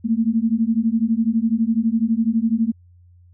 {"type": "beating tone pair", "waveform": "sine", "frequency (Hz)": [220, 232], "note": ["A3", "A#3"], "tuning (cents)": [0, -8], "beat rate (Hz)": 12, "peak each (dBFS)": -19, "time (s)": [0.04, 2.72], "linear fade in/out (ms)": 20, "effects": ["added 88 Hz sine -47 dBFS peak until 3.33 s"]}